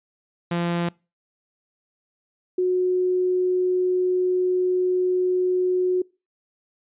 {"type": "tone pair in turn", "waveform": ["sawtooth", "sine"], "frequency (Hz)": [172, 365.4], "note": ["F3", "F#4"], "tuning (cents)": [-26, -22], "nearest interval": "octave + minor second", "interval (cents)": 1304, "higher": "second", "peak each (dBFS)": -18, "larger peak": "neither", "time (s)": [[0.51, 0.89], [2.58, 6.02]], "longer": "second", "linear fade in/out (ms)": 5, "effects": ["noise-tail reverb RT60 0.3 s tail -25 dB re dry", "resampled to 8000 Hz"]}